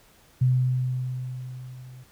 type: tone with level ramp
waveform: sine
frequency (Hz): 127.3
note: C3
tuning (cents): -47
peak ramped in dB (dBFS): -16 to -42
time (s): 0.41-2.04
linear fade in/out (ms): 10
effects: pink hiss -57 dBFS RMS until 2.11 s